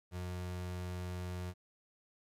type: tone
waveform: 35% pulse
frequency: 90 Hz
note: F#2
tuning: 47 cents flat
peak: -37 dBFS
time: 0.11-1.54 s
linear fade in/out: 50 ms
effects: resampled to 32000 Hz + 12-bit